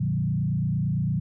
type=tone with frequency modulation; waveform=sine; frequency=146.83 Hz; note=D3; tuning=in tune; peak=-22 dBFS; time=0-1.2 s; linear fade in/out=10 ms; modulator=28.8 Hz; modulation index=1.4; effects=none